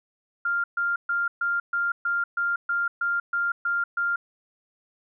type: tone bursts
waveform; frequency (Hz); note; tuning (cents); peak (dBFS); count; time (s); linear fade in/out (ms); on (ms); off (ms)
sine; 1396.9; F6; 0; -22; 12; 0.45-4.16; 5; 190; 130
effects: none